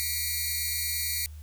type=tone cluster; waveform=5% pulse; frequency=1941 / 2159 / 2360 / 4347 Hz; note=B6 / C#7 / D7 / C#8; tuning=-31 / -46 / +8 / -35 cents; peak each=-25 dBFS; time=0-1.26 s; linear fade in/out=0 ms; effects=added 76 Hz sine -40 dBFS peak until 1.42 s + white hiss -59 dBFS RMS until 1.42 s